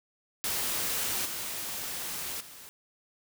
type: noise with level steps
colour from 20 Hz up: white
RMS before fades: -31 / -36 / -48 dBFS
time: 0.44-2.69 s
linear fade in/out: 0 ms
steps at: 1.25 / 2.4 s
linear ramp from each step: 10 ms
effects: none